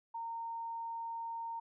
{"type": "tone", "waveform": "sine", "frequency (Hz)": 920, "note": "A#5", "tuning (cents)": -23, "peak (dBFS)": -38, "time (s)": [0.14, 1.6], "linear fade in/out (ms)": 10, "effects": []}